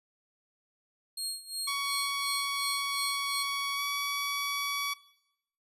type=tone with tremolo; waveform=25% pulse; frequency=4253 Hz; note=C8; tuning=27 cents sharp; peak=-27 dBFS; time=1.17-3.43 s; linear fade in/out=5 ms; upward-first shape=sine; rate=2.8 Hz; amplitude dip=85%
type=tone with pitch glide; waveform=15% pulse; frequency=1122 to 1135 Hz; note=C#6 to C#6; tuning=+21 to +41 cents; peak=-24 dBFS; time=1.67-4.94 s; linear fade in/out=10 ms; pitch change=+20 cents; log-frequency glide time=3.75-3.82 s
effects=noise-tail reverb RT60 0.8 s tail -19 dB re dry + resampled to 32000 Hz